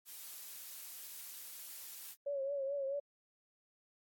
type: noise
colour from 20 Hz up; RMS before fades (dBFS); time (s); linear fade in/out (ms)
blue; -48; 0.05-2.16; 50
type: tone with vibrato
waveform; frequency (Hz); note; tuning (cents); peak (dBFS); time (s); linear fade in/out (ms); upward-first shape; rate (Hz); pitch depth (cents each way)
sine; 554.4; C#5; 0; -35; 2.26-3; 10; triangle; 4.6; 70
effects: AAC 64 kbps